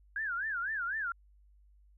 sine tone with vibrato, 1568 Hz, G6, in tune, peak -32 dBFS, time 0.16-1.12 s, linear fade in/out 2 ms, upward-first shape sine, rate 4 Hz, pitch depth 230 cents each way, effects added 50 Hz sine -59 dBFS peak until 1.97 s

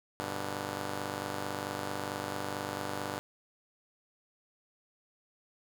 5% pulse chord, G major, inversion none, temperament just, 98 / 122.5 / 147 Hz, G2 / B2 / D3, 0 / -14 / +2 cents, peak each -28 / -31 / -30 dBFS, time 0.2-3.19 s, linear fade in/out 0 ms, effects none

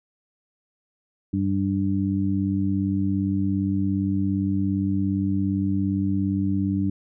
harmonic tone, 97.4 Hz, G2, 11 cents flat, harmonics 1 / 2 / 3, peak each -26 / -24 / -25 dBFS, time 1.33-6.9 s, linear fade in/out 5 ms, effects none

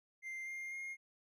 triangle tone with pitch steps, 2093 / 2114 / 2135 Hz, C7 / C7 / C7, 0 / +17 / +34 cents, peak -40 dBFS, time 0.22-0.97 s, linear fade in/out 50 ms, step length 250 ms, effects none

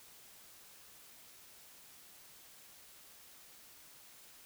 silence, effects white hiss -58 dBFS RMS until 4.45 s

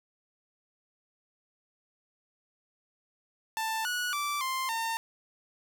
sawtooth tone with pitch steps, 887 / 1465 / 1166 / 1050 / 908 Hz, A5 / F#6 / D6 / C6 / A#5, +14 / -18 / -13 / +6 / -46 cents, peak -26 dBFS, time 3.57-4.97 s, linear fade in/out 0 ms, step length 280 ms, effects none

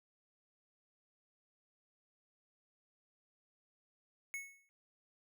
square tone with exponential decay, 2200 Hz, C#7, 14 cents flat, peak -38 dBFS, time 4.34-4.69 s, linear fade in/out 0 ms, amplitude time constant 76 ms, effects none

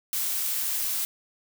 blue noise, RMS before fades -28 dBFS, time 0.13-1.05 s, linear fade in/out 0 ms, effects none

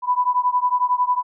sine beating tone pair, 987.8 / 998.8 Hz, B5 / B5, 0 / +19 cents, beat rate 11 Hz, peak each -19 / -20 dBFS, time 0.02-1.23 s, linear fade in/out 50 ms, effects none

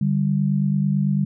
sine tone pair together, 146.83 / 195.85 Hz, D3 / G3, 0 / -1 cents, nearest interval perfect fourth, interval 499 cents, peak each -20 dBFS, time 0.01-1.25 s, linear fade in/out 5 ms, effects none

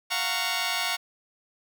10% pulse chord, Gb major seventh, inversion third, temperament just, 693.7 / 740 / 925 / 1110 Hz, F5 / Gb5 / Bb5 / Db6, -12 / 0 / -14 / +2 cents, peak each -24 dBFS, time 0.1-0.97 s, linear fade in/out 20 ms, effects none

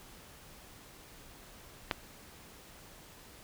click, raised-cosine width 0.3 ms, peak -13 dBFS, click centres 1.912 s, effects pink hiss -54 dBFS RMS until 3.43 s

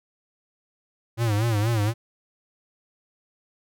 square tone with vibrato, 110 Hz, A2, in tune, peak -21 dBFS, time 1.17-1.94 s, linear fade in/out 50 ms, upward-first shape sine, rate 4.2 Hz, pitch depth 130 cents each way, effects none

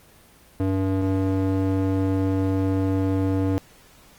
square tone with band-pass filter, 95.5 Hz, G2, 45 cents flat, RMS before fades -22 dBFS, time 0.6-3.58 s, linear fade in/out 0 ms, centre 300 Hz, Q 1.1, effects pink hiss -52 dBFS RMS until 4.18 s + Opus 24 kbps

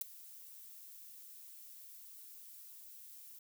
violet noise with ADSR envelope, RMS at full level -33 dBFS, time 0.01-3.39 s, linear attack 4 ms, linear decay 12 ms, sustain -21 dB, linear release 5 ms, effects none

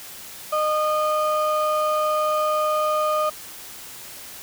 triangle ring-modulated tone, 920 Hz, A#5, 23 cents flat, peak -14 dBFS, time 0.52-3.3 s, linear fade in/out 10 ms, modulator 307 Hz, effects white hiss -39 dBFS RMS until 4.42 s

